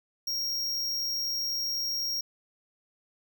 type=tone; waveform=square; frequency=5588 Hz; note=F8; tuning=in tune; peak=-29 dBFS; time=0.27-2.21 s; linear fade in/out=5 ms; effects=none